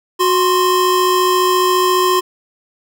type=tone pair together; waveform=square; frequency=367 / 1046.5 Hz; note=F#4 / C6; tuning=-14 / 0 cents; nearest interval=octave + tritone; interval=1814 cents; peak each=-15 dBFS; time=0.19-2.21 s; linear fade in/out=20 ms; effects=none

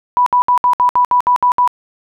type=tone bursts; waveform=sine; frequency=986 Hz; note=B5; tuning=3 cents flat; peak=-8 dBFS; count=10; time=0.17-1.676 s; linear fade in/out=0 ms; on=93 ms; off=64 ms; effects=none

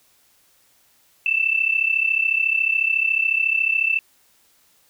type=tone pair together; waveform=sine; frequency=2637 / 2671 Hz; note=E7 / E7; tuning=0 / +22 cents; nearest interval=unison; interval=22 cents; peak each=-20 dBFS; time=1.26-3.99 s; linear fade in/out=2 ms; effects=white hiss -59 dBFS RMS until 4.89 s

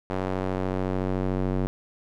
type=tone with band-pass filter sweep; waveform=square; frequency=46.83 Hz; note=F#1; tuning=22 cents sharp; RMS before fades=-27 dBFS; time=0.1-1.67 s; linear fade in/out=0 ms; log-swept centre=610 to 290 Hz; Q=0.72; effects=none

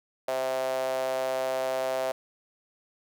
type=tone with high-pass filter; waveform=sawtooth; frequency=130.81 Hz; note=C3; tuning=in tune; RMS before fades=-29 dBFS; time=0.28-2.12 s; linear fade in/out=5 ms; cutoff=600 Hz; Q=8.3; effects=none

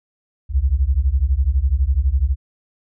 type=beating tone pair; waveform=sine; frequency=61.1 / 73.1 Hz; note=B1 / D2; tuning=-18 / -7 cents; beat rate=12 Hz; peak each=-17 dBFS; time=0.49-2.36 s; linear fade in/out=50 ms; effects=none

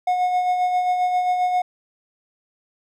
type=tone with tremolo; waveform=triangle; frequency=726 Hz; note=F#5; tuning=33 cents flat; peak=-14 dBFS; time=0.07-1.62 s; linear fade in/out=5 ms; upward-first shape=sine; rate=7.5 Hz; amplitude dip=40%; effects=none

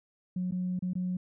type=tone with dropouts; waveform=sine; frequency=181.8 Hz; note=F#3; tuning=30 cents flat; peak=-28 dBFS; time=0.36-1.17 s; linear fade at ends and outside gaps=5 ms; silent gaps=0.511-0.521 / 0.792-0.823 / 0.934-0.953 s; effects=tanh soft clip ceiling -24 dBFS

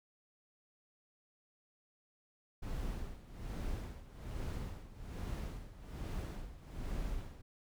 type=noise with tremolo; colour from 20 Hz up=brown; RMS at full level=-39 dBFS; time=2.62-7.42 s; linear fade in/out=10 ms; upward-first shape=sine; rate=1.2 Hz; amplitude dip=80%; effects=none

